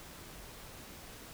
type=silence; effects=pink hiss -50 dBFS RMS until 1.33 s